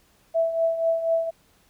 sine tone with tremolo, 659 Hz, E5, 1 cent flat, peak -17 dBFS, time 0.34-1.31 s, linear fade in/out 20 ms, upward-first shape triangle, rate 4.1 Hz, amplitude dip 70%, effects pink hiss -61 dBFS RMS until 1.69 s

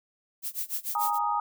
violet noise with tremolo, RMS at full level -30 dBFS, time 0.42-1.19 s, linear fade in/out 50 ms, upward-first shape sine, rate 6.8 Hz, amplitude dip 95%
sine chord, Ab suspended second, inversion none, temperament equal, 830.6 / 932.3 / 1244.5 Hz, Ab5 / Bb5 / Eb6, 0 / 0 / 0 cents, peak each -29 dBFS, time 0.95-1.4 s, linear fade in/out 2 ms
effects none

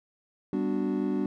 triangle chord, G major seventh, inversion none, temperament equal, 196 / 246.9 / 293.7 / 370 Hz, G3 / B3 / D4 / F#4, 0 / 0 / 0 / 0 cents, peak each -29 / -30 / -28 / -31 dBFS, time 0.53-1.26 s, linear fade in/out 2 ms, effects none

